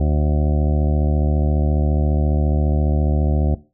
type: harmonic tone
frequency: 74.6 Hz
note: D2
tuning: 28 cents sharp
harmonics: 1 / 2 / 3 / 4 / 5 / 7 / 8 / 9 / 10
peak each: -16 / -22 / -26 / -28 / -30 / -33 / -34 / -35 / -36 dBFS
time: 0-3.55 s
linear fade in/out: 5 ms
effects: noise-tail reverb RT60 0.3 s tail -17 dB re dry